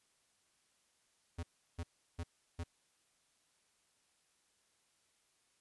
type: tone bursts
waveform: square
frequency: 85 Hz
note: F2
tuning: 46 cents flat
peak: -39 dBFS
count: 4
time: 1.38-2.638 s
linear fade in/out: 10 ms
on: 52 ms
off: 350 ms
effects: white hiss -75 dBFS RMS until 5.6 s + resampled to 24000 Hz